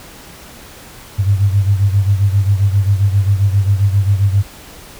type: beating tone pair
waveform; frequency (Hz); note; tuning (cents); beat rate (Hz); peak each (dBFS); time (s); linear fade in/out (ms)
sine; 97.8 / 105.3; G2 / G#2; -4 / +24; 7.5; -11 / -16; 1.18-4.43; 20
effects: pink hiss -37 dBFS RMS until 4.99 s